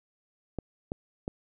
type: clicks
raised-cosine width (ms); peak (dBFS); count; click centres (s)
2; -19; 3; 0.587 / 0.919 / 1.279
effects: none